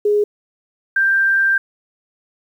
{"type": "tone pair in turn", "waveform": "sine", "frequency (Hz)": [415.3, 1578.9], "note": ["G#4", "G6"], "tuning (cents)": [0, 12], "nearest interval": "octave + major seventh", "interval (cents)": 2312, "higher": "second", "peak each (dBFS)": -12, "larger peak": "neither", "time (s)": [[0.05, 0.24], [0.96, 1.58]], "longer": "second", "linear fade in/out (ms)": 5, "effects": ["8-bit"]}